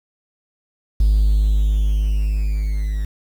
triangle tone with level ramp, 51.7 Hz, G#1, 7 cents flat, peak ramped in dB -8 to -17 dBFS, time 1-3.05 s, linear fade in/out 5 ms, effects tanh soft clip ceiling -6 dBFS + 7-bit

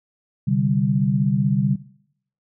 sine chord, C suspended second, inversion none, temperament equal, 130.81 / 146.83 / 196 Hz, C3 / D3 / G3, 0 / 0 / 0 cents, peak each -21 dBFS, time 0.47-1.76 s, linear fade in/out 10 ms, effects noise-tail reverb RT60 0.7 s tail -19 dB re dry

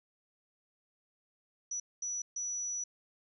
sine tone bursts at uneven times, 5900 Hz, F#8, 6 cents flat, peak -34 dBFS, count 3, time 1.71-1.8 / 2.02-2.22 / 2.36-2.84 s, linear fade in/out 5 ms, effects none

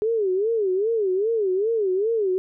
sine tone with vibrato, 412.1 Hz, G#4, 13 cents flat, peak -19 dBFS, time 0.02-2.38 s, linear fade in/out 0 ms, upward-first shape sine, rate 2.5 Hz, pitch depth 200 cents each way, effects none

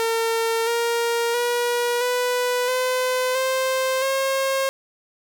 sawtooth tone with pitch steps, 455.2 / 468 / 481.2 / 494.7 / 508.6 / 522.9 / 537.6 Hz, A#4 / A#4 / B4 / B4 / C5 / C5 / C5, -41 / +7 / -45 / +3 / -49 / -1 / +47 cents, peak -16 dBFS, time 0-4.69 s, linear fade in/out 0 ms, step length 670 ms, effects none

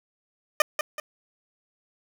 15% pulse tone with echo, 607 Hz, D#5, 43 cents flat, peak -9 dBFS, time 0.6-0.62 s, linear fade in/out 2 ms, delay 190 ms, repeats 2, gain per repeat -8 dB, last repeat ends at 1 s, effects none

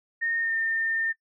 sine tone with pitch glide, 1839 to 1810.5 Hz, A#6 to A6, -24 to +49 cents, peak -24 dBFS, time 0.21-1.13 s, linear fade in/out 20 ms, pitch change -27 cents, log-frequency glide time 0.4-0.54 s, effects noise-tail reverb RT60 0.1 s tail -22 dB re dry

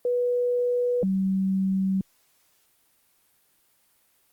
sine tone pair in turn, 489.7 / 191.33 Hz, B4 / G3, -15 / -42 cents, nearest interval octave + major third, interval 1627 cents, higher first, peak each -21 dBFS, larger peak neither, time 0.05-1.03 / 1.03-2.01 s, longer neither, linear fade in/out 2 ms, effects white hiss -65 dBFS RMS until 4.32 s + Opus 32 kbps

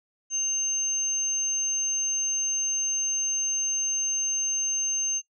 sine tone pair together, 2800 / 6300 Hz, F7 / G8, +4 / +8 cents, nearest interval octave + major second, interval 1404 cents, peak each -36 / -24 dBFS, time 0.3-5.22 s, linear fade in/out 50 ms, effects noise-tail reverb RT60 0.1 s tail -20 dB re dry

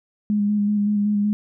sine tone with vibrato, 206.7 Hz, G#3, 8 cents flat, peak -17 dBFS, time 0.3-1.33 s, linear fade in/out 0 ms, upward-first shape square, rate 5.3 Hz, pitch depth 19 cents each way, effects none

